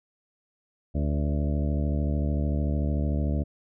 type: harmonic tone with a mistuned harmonic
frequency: 73.42 Hz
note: D2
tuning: in tune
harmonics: 1 / 2 / 3 / 4 / 5 / 6 / 7 / 8 / 9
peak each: -25 / -30 / -32 / -35 / -44 / -43 / -44 / -40 / -43 dBFS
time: 0.94-3.44 s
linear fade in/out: 20 ms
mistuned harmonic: 8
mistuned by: -20 cents
effects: none